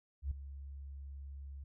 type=tone with ADSR envelope; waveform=sine; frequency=69.3 Hz; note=C#2; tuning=in tune; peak=-31 dBFS; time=0.22-1.64 s; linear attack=90 ms; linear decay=7 ms; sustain=-13 dB; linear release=6 ms; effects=none

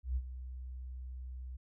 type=tone with ADSR envelope; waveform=sine; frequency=63.3 Hz; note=B1; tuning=43 cents sharp; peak=-29 dBFS; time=0.03-1.57 s; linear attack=130 ms; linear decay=54 ms; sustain=-12 dB; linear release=11 ms; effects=none

